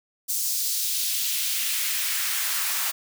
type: noise with high-pass filter sweep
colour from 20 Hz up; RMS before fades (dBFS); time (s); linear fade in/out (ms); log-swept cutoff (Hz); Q
white; -26; 0.28-2.92; 20; 6200 to 1000; 1.2
effects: none